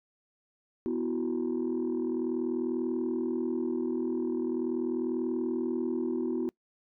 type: chord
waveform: sine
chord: B suspended fourth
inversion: none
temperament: equal with one note detuned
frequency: 247.9 / 329.6 / 370 Hz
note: B3 / E4 / F#4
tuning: +7 / 0 / 0 cents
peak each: -31 dBFS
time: 0.86-6.49 s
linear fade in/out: 0 ms
effects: noise-tail reverb RT60 0.1 s tail -24 dB re dry + tanh soft clip ceiling -23 dBFS